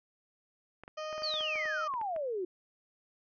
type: clicks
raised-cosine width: 0.5 ms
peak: -32 dBFS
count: 12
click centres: 0.836 / 0.879 / 1.128 / 1.18 / 1.221 / 1.34 / 1.408 / 1.557 / 1.656 / 1.939 / 2.014 / 2.163 s
type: harmonic tone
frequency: 619 Hz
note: D#5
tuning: 9 cents flat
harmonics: 1 / 2 / 3 / 4 / 5 / 7 / 8 / 9 / 10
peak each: -38 / -42 / -52 / -51 / -50 / -57 / -55 / -57 / -59 dBFS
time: 0.97-1.88 s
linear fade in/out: 10 ms
type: exponential sweep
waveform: sine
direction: down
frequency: 4699 to 349.2 Hz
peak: -32 dBFS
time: 1.23-2.45 s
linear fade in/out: 5 ms
effects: none